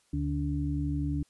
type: harmonic tone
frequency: 71.9 Hz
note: D2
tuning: 36 cents flat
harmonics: 1 / 2 / 4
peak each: -32 / -32 / -32 dBFS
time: 0.13-1.23 s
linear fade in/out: 5 ms
effects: white hiss -68 dBFS RMS until 1.29 s + resampled to 24000 Hz